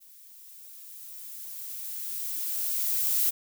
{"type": "noise with level ramp", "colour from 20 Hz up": "violet", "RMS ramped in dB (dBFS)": [-53, -24], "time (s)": [0, 3.31], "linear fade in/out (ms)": 20, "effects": []}